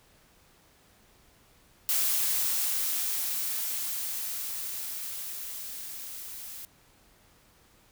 blue noise with level ramp, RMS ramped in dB -26 to -42 dBFS, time 1.89-6.65 s, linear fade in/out 0 ms, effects pink hiss -61 dBFS RMS until 7.91 s

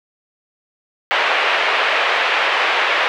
white band-pass noise, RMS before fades -17 dBFS, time 1.11-3.08 s, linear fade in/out 0 ms, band 470 to 2800 Hz, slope 24 dB/octave, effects none

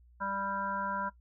harmonic tone, 197.1 Hz, G3, 10 cents sharp, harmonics 1 / 3 / 5 / 7 / 8, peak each -42 / -42 / -35 / -37 / -42 dBFS, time 0.2-1.1 s, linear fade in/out 20 ms, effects noise-tail reverb RT60 0.1 s tail -17 dB re dry + added 60 Hz sine -57 dBFS peak until 1.2 s

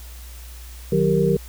sine tone cluster, 154.9 / 185.7 / 393.2 / 465.9 Hz, D#3 / F#3 / G4 / A#4, -7 / +7 / +5 / -1 cents, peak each -21 dBFS, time 0.92-1.37 s, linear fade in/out 5 ms, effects added 60 Hz sine -36 dBFS peak until 1.48 s + white hiss -45 dBFS RMS until 1.48 s

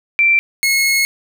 sine / sawtooth tone pair in turn, 2349 / 2174 Hz, D7 / C#7, 0 / -34 cents, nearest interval minor second, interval 134 cents, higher first, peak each -9 dBFS, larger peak neither, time 0.19-0.39 / 0.63-1.05 s, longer second, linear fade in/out 0 ms, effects none

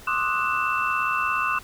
sine tone cluster, 1056 / 1181 / 1258 / 1475 / 2667 Hz, C6 / D6 / D#6 / F#6 / E7, +16 / +9 / +19 / -6 / +20 cents, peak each -28 dBFS, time 0.07-1.59 s, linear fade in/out 5 ms, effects pink hiss -46 dBFS RMS until 1.63 s

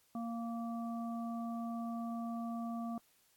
harmonic tone, 231.8 Hz, A#3, 10 cents flat, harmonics 1 / 3 / 5, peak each -38 / -45 / -49 dBFS, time 0.15-2.98 s, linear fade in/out 2 ms, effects white hiss -71 dBFS RMS until 3.36 s + AAC 64 kbps

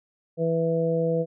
harmonic tone, 164.81 Hz, E3, in tune, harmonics 1 / 2 / 3 / 4, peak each -26 / -33 / -23 / -33 dBFS, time 0.37-1.26 s, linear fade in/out 50 ms, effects none

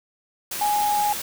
sine tone in noise, 830.6 Hz, G#5, in tune, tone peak -19 dBFS, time 0.61-1.13 s, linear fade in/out 5 ms, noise white, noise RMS -30 dBFS, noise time 0.51-1.22 s, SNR +8 dB, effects none

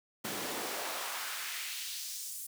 pink noise with high-pass filter sweep, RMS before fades -39 dBFS, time 0.24-2.47 s, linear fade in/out 10 ms, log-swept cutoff 210 to 9100 Hz, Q 1.2, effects none

